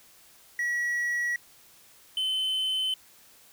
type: tone pair in turn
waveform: triangle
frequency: 1925 / 3056 Hz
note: B6 / G7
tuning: -45 / -45 cents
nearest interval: minor sixth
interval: 800 cents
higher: second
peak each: -24 dBFS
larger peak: neither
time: 0.59-1.36 / 2.17-2.94 s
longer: neither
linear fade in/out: 2 ms
effects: white hiss -56 dBFS RMS until 3.52 s